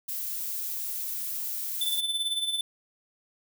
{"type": "noise", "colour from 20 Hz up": "violet", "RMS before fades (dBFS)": -33, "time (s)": [0.08, 2.01], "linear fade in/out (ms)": 10}
{"type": "tone with tremolo", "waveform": "square", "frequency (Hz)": 3520, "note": "A7", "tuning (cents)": 0, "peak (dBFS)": -25, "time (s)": [1.81, 2.61], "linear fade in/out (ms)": 2, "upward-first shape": "sine", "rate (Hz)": 18, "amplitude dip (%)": 60}
{"effects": []}